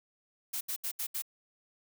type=noise bursts; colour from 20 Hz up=blue; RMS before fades=-35 dBFS; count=5; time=0.53-1.222 s; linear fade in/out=10 ms; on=80 ms; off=73 ms; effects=none